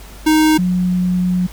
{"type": "tone pair in turn", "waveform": ["square", "sine"], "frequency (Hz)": [311.1, 180.99], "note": ["D#4", "F#3"], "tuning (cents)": [0, -38], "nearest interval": "major sixth", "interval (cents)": 938, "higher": "first", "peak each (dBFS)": [-10, -13], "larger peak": "first", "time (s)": [[0.26, 0.58], [0.58, 1.47]], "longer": "second", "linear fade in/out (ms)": 10, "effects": ["added 50 Hz sine -34 dBFS peak until 1.52 s", "pink hiss -40 dBFS RMS until 1.52 s"]}